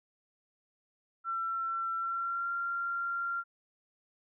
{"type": "tone with pitch glide", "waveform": "sine", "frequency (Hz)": [1349, 1382.9], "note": ["E6", "F6"], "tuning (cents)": [40, -17], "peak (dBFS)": -31, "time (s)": [1.24, 3.44], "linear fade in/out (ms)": 50, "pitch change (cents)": 43, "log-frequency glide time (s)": [1.95, 2.5], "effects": []}